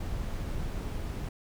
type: noise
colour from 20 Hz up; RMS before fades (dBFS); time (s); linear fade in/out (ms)
brown; -34; 0-1.29; 5
effects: none